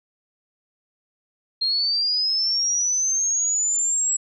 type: linear sweep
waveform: sine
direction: up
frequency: 4186 to 7740 Hz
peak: -19 dBFS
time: 1.61-4.17 s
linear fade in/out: 10 ms
effects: none